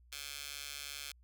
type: tone with high-pass filter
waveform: 15% pulse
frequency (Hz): 142.7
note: D3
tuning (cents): -49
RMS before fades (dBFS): -45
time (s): 0.12-1.12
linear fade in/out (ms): 5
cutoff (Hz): 3000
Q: 0.98
effects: added 60 Hz sine -60 dBFS peak until 1.23 s